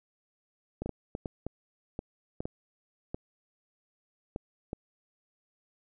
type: clicks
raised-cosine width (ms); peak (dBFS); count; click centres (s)
2; -21; 12; 0.82 / 0.86 / 0.893 / 1.151 / 1.258 / 1.466 / 1.991 / 2.405 / 2.455 / 3.145 / 4.361 / 4.731
effects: none